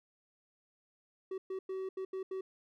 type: tone bursts at uneven times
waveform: triangle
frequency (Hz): 379.5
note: F#4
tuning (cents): +44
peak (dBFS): -34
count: 6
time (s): 1.31-1.38 / 1.5-1.59 / 1.69-1.89 / 1.97-2.05 / 2.13-2.23 / 2.31-2.41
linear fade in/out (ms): 5
effects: none